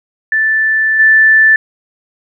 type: tone with level steps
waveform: sine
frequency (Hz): 1760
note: A6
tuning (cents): 0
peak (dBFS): -9 / -4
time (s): 0.32-1.56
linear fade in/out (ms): 2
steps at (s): 0.99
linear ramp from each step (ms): 10
effects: none